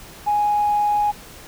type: tone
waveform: sine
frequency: 830.6 Hz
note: G#5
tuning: in tune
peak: -15 dBFS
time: 0.26-1.12 s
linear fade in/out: 20 ms
effects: tanh soft clip ceiling -11 dBFS + pink hiss -41 dBFS RMS until 1.47 s